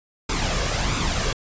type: noise with flanger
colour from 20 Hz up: pink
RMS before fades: -23 dBFS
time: 0.29-1.33 s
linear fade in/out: 5 ms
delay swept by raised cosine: 0.81 to 1.81 ms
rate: 1.5 Hz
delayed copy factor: +0.5
effects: resampled to 16000 Hz